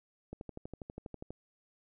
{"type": "click train", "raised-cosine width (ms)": 2, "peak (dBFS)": -29, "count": 13, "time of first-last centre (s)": [0.33, 1.306], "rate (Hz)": 12.3, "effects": []}